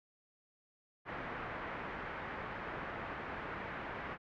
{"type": "low-pass noise", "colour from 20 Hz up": "white", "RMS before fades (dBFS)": -43, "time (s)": [1.05, 4.18], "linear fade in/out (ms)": 50, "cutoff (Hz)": 1900, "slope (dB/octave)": 24, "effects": []}